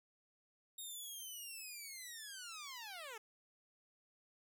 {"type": "linear sweep", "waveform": "10% pulse", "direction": "down", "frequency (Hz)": [3745, 415.3], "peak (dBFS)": -39, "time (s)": [0.78, 3.18], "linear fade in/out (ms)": 5, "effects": []}